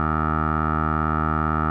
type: tone with low-pass filter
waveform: 15% pulse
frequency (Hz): 77.78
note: D#2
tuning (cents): 0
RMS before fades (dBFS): -22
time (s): 0-1.7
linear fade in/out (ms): 0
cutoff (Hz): 1300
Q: 7
effects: none